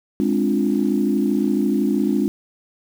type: chord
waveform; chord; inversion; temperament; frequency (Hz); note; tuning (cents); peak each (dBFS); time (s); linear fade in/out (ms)
sine; D half-diminished seventh; second; equal; 207.7 / 261.6 / 293.7 / 349.2; Ab3 / C4 / D4 / F4; 0 / 0 / 0 / 0; -20 / -22 / -21 / -24; 0.2-2.28; 0
effects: tanh soft clip ceiling -6 dBFS + 7-bit